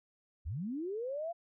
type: linear sweep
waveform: sine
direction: up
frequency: 58.5 to 698.5 Hz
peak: -35 dBFS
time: 0.45-1.33 s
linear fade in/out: 20 ms
effects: none